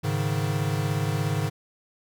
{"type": "chord", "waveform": "square", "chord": "Ab suspended fourth", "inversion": "none", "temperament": "equal with one note detuned", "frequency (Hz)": [104.85, 138.59, 155.56], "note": ["Ab2", "Db3", "Eb3"], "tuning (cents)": [17, 0, 0], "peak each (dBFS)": -29, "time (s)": [0.03, 1.5], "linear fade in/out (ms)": 20, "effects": []}